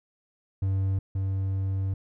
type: tone pair in turn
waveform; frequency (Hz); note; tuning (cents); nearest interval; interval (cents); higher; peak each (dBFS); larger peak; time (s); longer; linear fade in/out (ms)
triangle; 96.3 / 96.3; G2 / G2; -30 / -30; unison; 0; neither; -21 / -23; first; 0.62-0.99 / 1.15-1.94; second; 5
effects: none